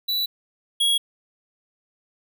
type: tone pair in turn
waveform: square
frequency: 3951 / 3316 Hz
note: B7 / G#7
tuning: 0 / -3 cents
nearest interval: minor third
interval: 303 cents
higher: first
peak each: -22 / -18 dBFS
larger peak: second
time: 0.08-0.26 / 0.8-0.98 s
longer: neither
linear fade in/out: 10 ms
effects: none